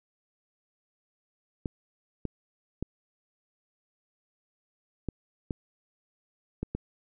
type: clicks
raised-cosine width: 3 ms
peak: -18 dBFS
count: 7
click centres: 1.658 / 2.253 / 2.826 / 5.087 / 5.508 / 6.63 / 6.75 s
effects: none